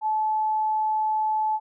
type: tone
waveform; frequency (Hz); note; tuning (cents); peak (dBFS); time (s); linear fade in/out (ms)
sine; 865; A5; -30; -21; 0.01-1.6; 50
effects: none